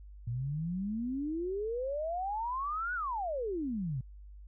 sine exponential two-way sweep, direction up then down, 114.4 to 1500 to 121 Hz, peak -32 dBFS, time 0.27-4.01 s, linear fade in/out 5 ms, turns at 2.94 s, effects added 50 Hz sine -47 dBFS peak until 4.47 s

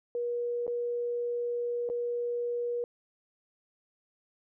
sine tone with dropouts, 479.6 Hz, A#4, 49 cents sharp, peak -29 dBFS, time 0.15-2.84 s, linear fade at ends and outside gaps 1 ms, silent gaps 0.667-0.678 / 1.89-1.899 s, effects none

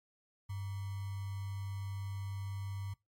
sine tone with sample-and-hold, 98.1 Hz, G2, 2 cents sharp, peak -37 dBFS, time 0.49-2.94 s, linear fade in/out 10 ms, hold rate 1050 Hz, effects noise-tail reverb RT60 0.2 s tail -22 dB re dry + MP3 64 kbps

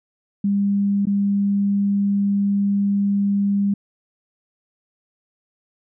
sine tone with dropouts, 200.5 Hz, G3, 39 cents sharp, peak -16 dBFS, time 0.44-3.74 s, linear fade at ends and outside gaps 5 ms, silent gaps 1.055-1.069 s, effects none

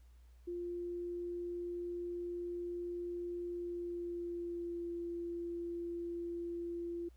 sine tone with pitch glide, 349.2 to 343 Hz, F4 to F4, 0 to -31 cents, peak -38 dBFS, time 0.47-7.09 s, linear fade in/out 10 ms, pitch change -31 cents, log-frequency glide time 3.46-4.91 s, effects added 60 Hz sine -57 dBFS peak until 7.16 s + pink hiss -75 dBFS RMS until 7.16 s

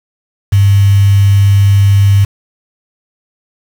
sine tone with quantisation, 99.6 Hz, G2, 28 cents sharp, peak -4 dBFS, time 0.52-2.25 s, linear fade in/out 10 ms, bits 4, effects none

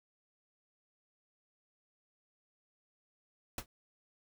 pink noise with exponential decay, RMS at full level -33 dBFS, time 3.58-3.66 s, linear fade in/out 2 ms, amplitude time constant 17 ms, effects none

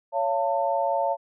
sine tone cluster, 559 / 684 / 895 Hz, C#5 / F5 / A5, +14 / -36 / +29 cents, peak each -26 dBFS, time 0.12-1.17 s, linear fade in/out 50 ms, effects none

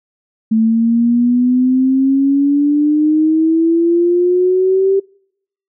sine exponential sweep, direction up, 220 to 392 Hz, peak -9 dBFS, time 0.51-5 s, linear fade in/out 10 ms, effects noise-tail reverb RT60 0.7 s tail -26 dB re dry

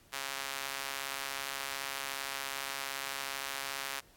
sawtooth tone with high-pass filter, 137.4 Hz, C#3, 15 cents flat, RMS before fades -39 dBFS, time 0.12-4.01 s, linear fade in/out 20 ms, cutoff 1300 Hz, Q 0.66, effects pink hiss -63 dBFS RMS until 4.16 s + AAC 64 kbps

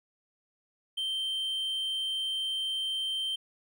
triangle tone, 3128 Hz, G7, 4 cents flat, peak -28 dBFS, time 0.97-3.36 s, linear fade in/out 10 ms, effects none

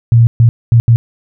sine tone bursts at uneven times, 116.54 Hz, A#2, in tune, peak -3 dBFS, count 4, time 0.12-0.27 / 0.4-0.49 / 0.72-0.8 / 0.88-0.96 s, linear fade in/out 0 ms, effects none

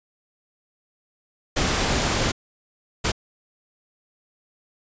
pink noise bursts at uneven times, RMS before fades -22 dBFS, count 2, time 1.56-2.32 / 3.04-3.12 s, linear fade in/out 10 ms, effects resampled to 16000 Hz

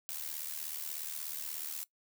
blue noise with amplitude modulation, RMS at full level -37 dBFS, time 0.09-1.84 s, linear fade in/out 0 ms, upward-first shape sine, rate 76.6 Hz, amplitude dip 75%, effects noise-tail reverb RT60 0.1 s tail -19 dB re dry

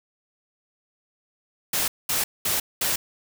white noise bursts, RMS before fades -24 dBFS, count 4, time 1.73-2.96 s, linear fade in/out 5 ms, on 150 ms, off 210 ms, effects none

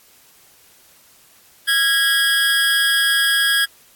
25% pulse tone with amplitude modulation, 1645 Hz, G#6, 17 cents flat, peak -8 dBFS, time 1.67-3.66 s, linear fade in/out 20 ms, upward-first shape sine, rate 277 Hz, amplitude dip 50%, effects white hiss -51 dBFS RMS until 3.95 s + AAC 64 kbps

